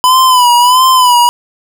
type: tone with vibrato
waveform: square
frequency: 999 Hz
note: B5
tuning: 20 cents sharp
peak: -5 dBFS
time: 0.04-1.29 s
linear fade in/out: 0 ms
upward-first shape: sine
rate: 1.5 Hz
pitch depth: 71 cents each way
effects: none